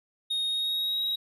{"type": "tone with pitch glide", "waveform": "triangle", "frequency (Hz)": [3723, 3819], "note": ["A#7", "A#7"], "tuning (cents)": [-3, 41], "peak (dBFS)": -25, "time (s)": [0.3, 1.16], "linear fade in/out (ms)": 10, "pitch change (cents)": 44, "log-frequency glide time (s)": [0.47, 1.02], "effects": []}